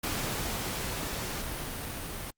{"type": "noise with level ramp", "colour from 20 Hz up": "pink", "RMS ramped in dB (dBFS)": [-32, -38], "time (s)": [0.03, 2.31], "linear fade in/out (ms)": 10, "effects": ["Opus 48 kbps"]}